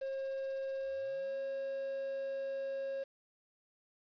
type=tone with pitch glide; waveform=triangle; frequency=538 to 543.9 Hz; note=C5 to C#5; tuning=+48 to -33 cents; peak=-34 dBFS; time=0.01-3.04 s; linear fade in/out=10 ms; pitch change=+19 cents; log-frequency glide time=0.79-1.38 s; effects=resampled to 11025 Hz + 10-bit